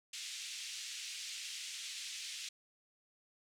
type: band-pass noise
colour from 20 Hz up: pink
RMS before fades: -45 dBFS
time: 0.13-2.49 s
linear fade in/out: 5 ms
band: 2500 to 8100 Hz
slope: 24 dB/octave
effects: none